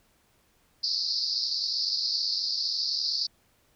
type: band-pass noise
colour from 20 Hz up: white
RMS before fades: -29 dBFS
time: 0.83-3.27 s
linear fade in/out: 10 ms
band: 4300 to 5100 Hz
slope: 96 dB/octave
effects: pink hiss -66 dBFS RMS until 3.75 s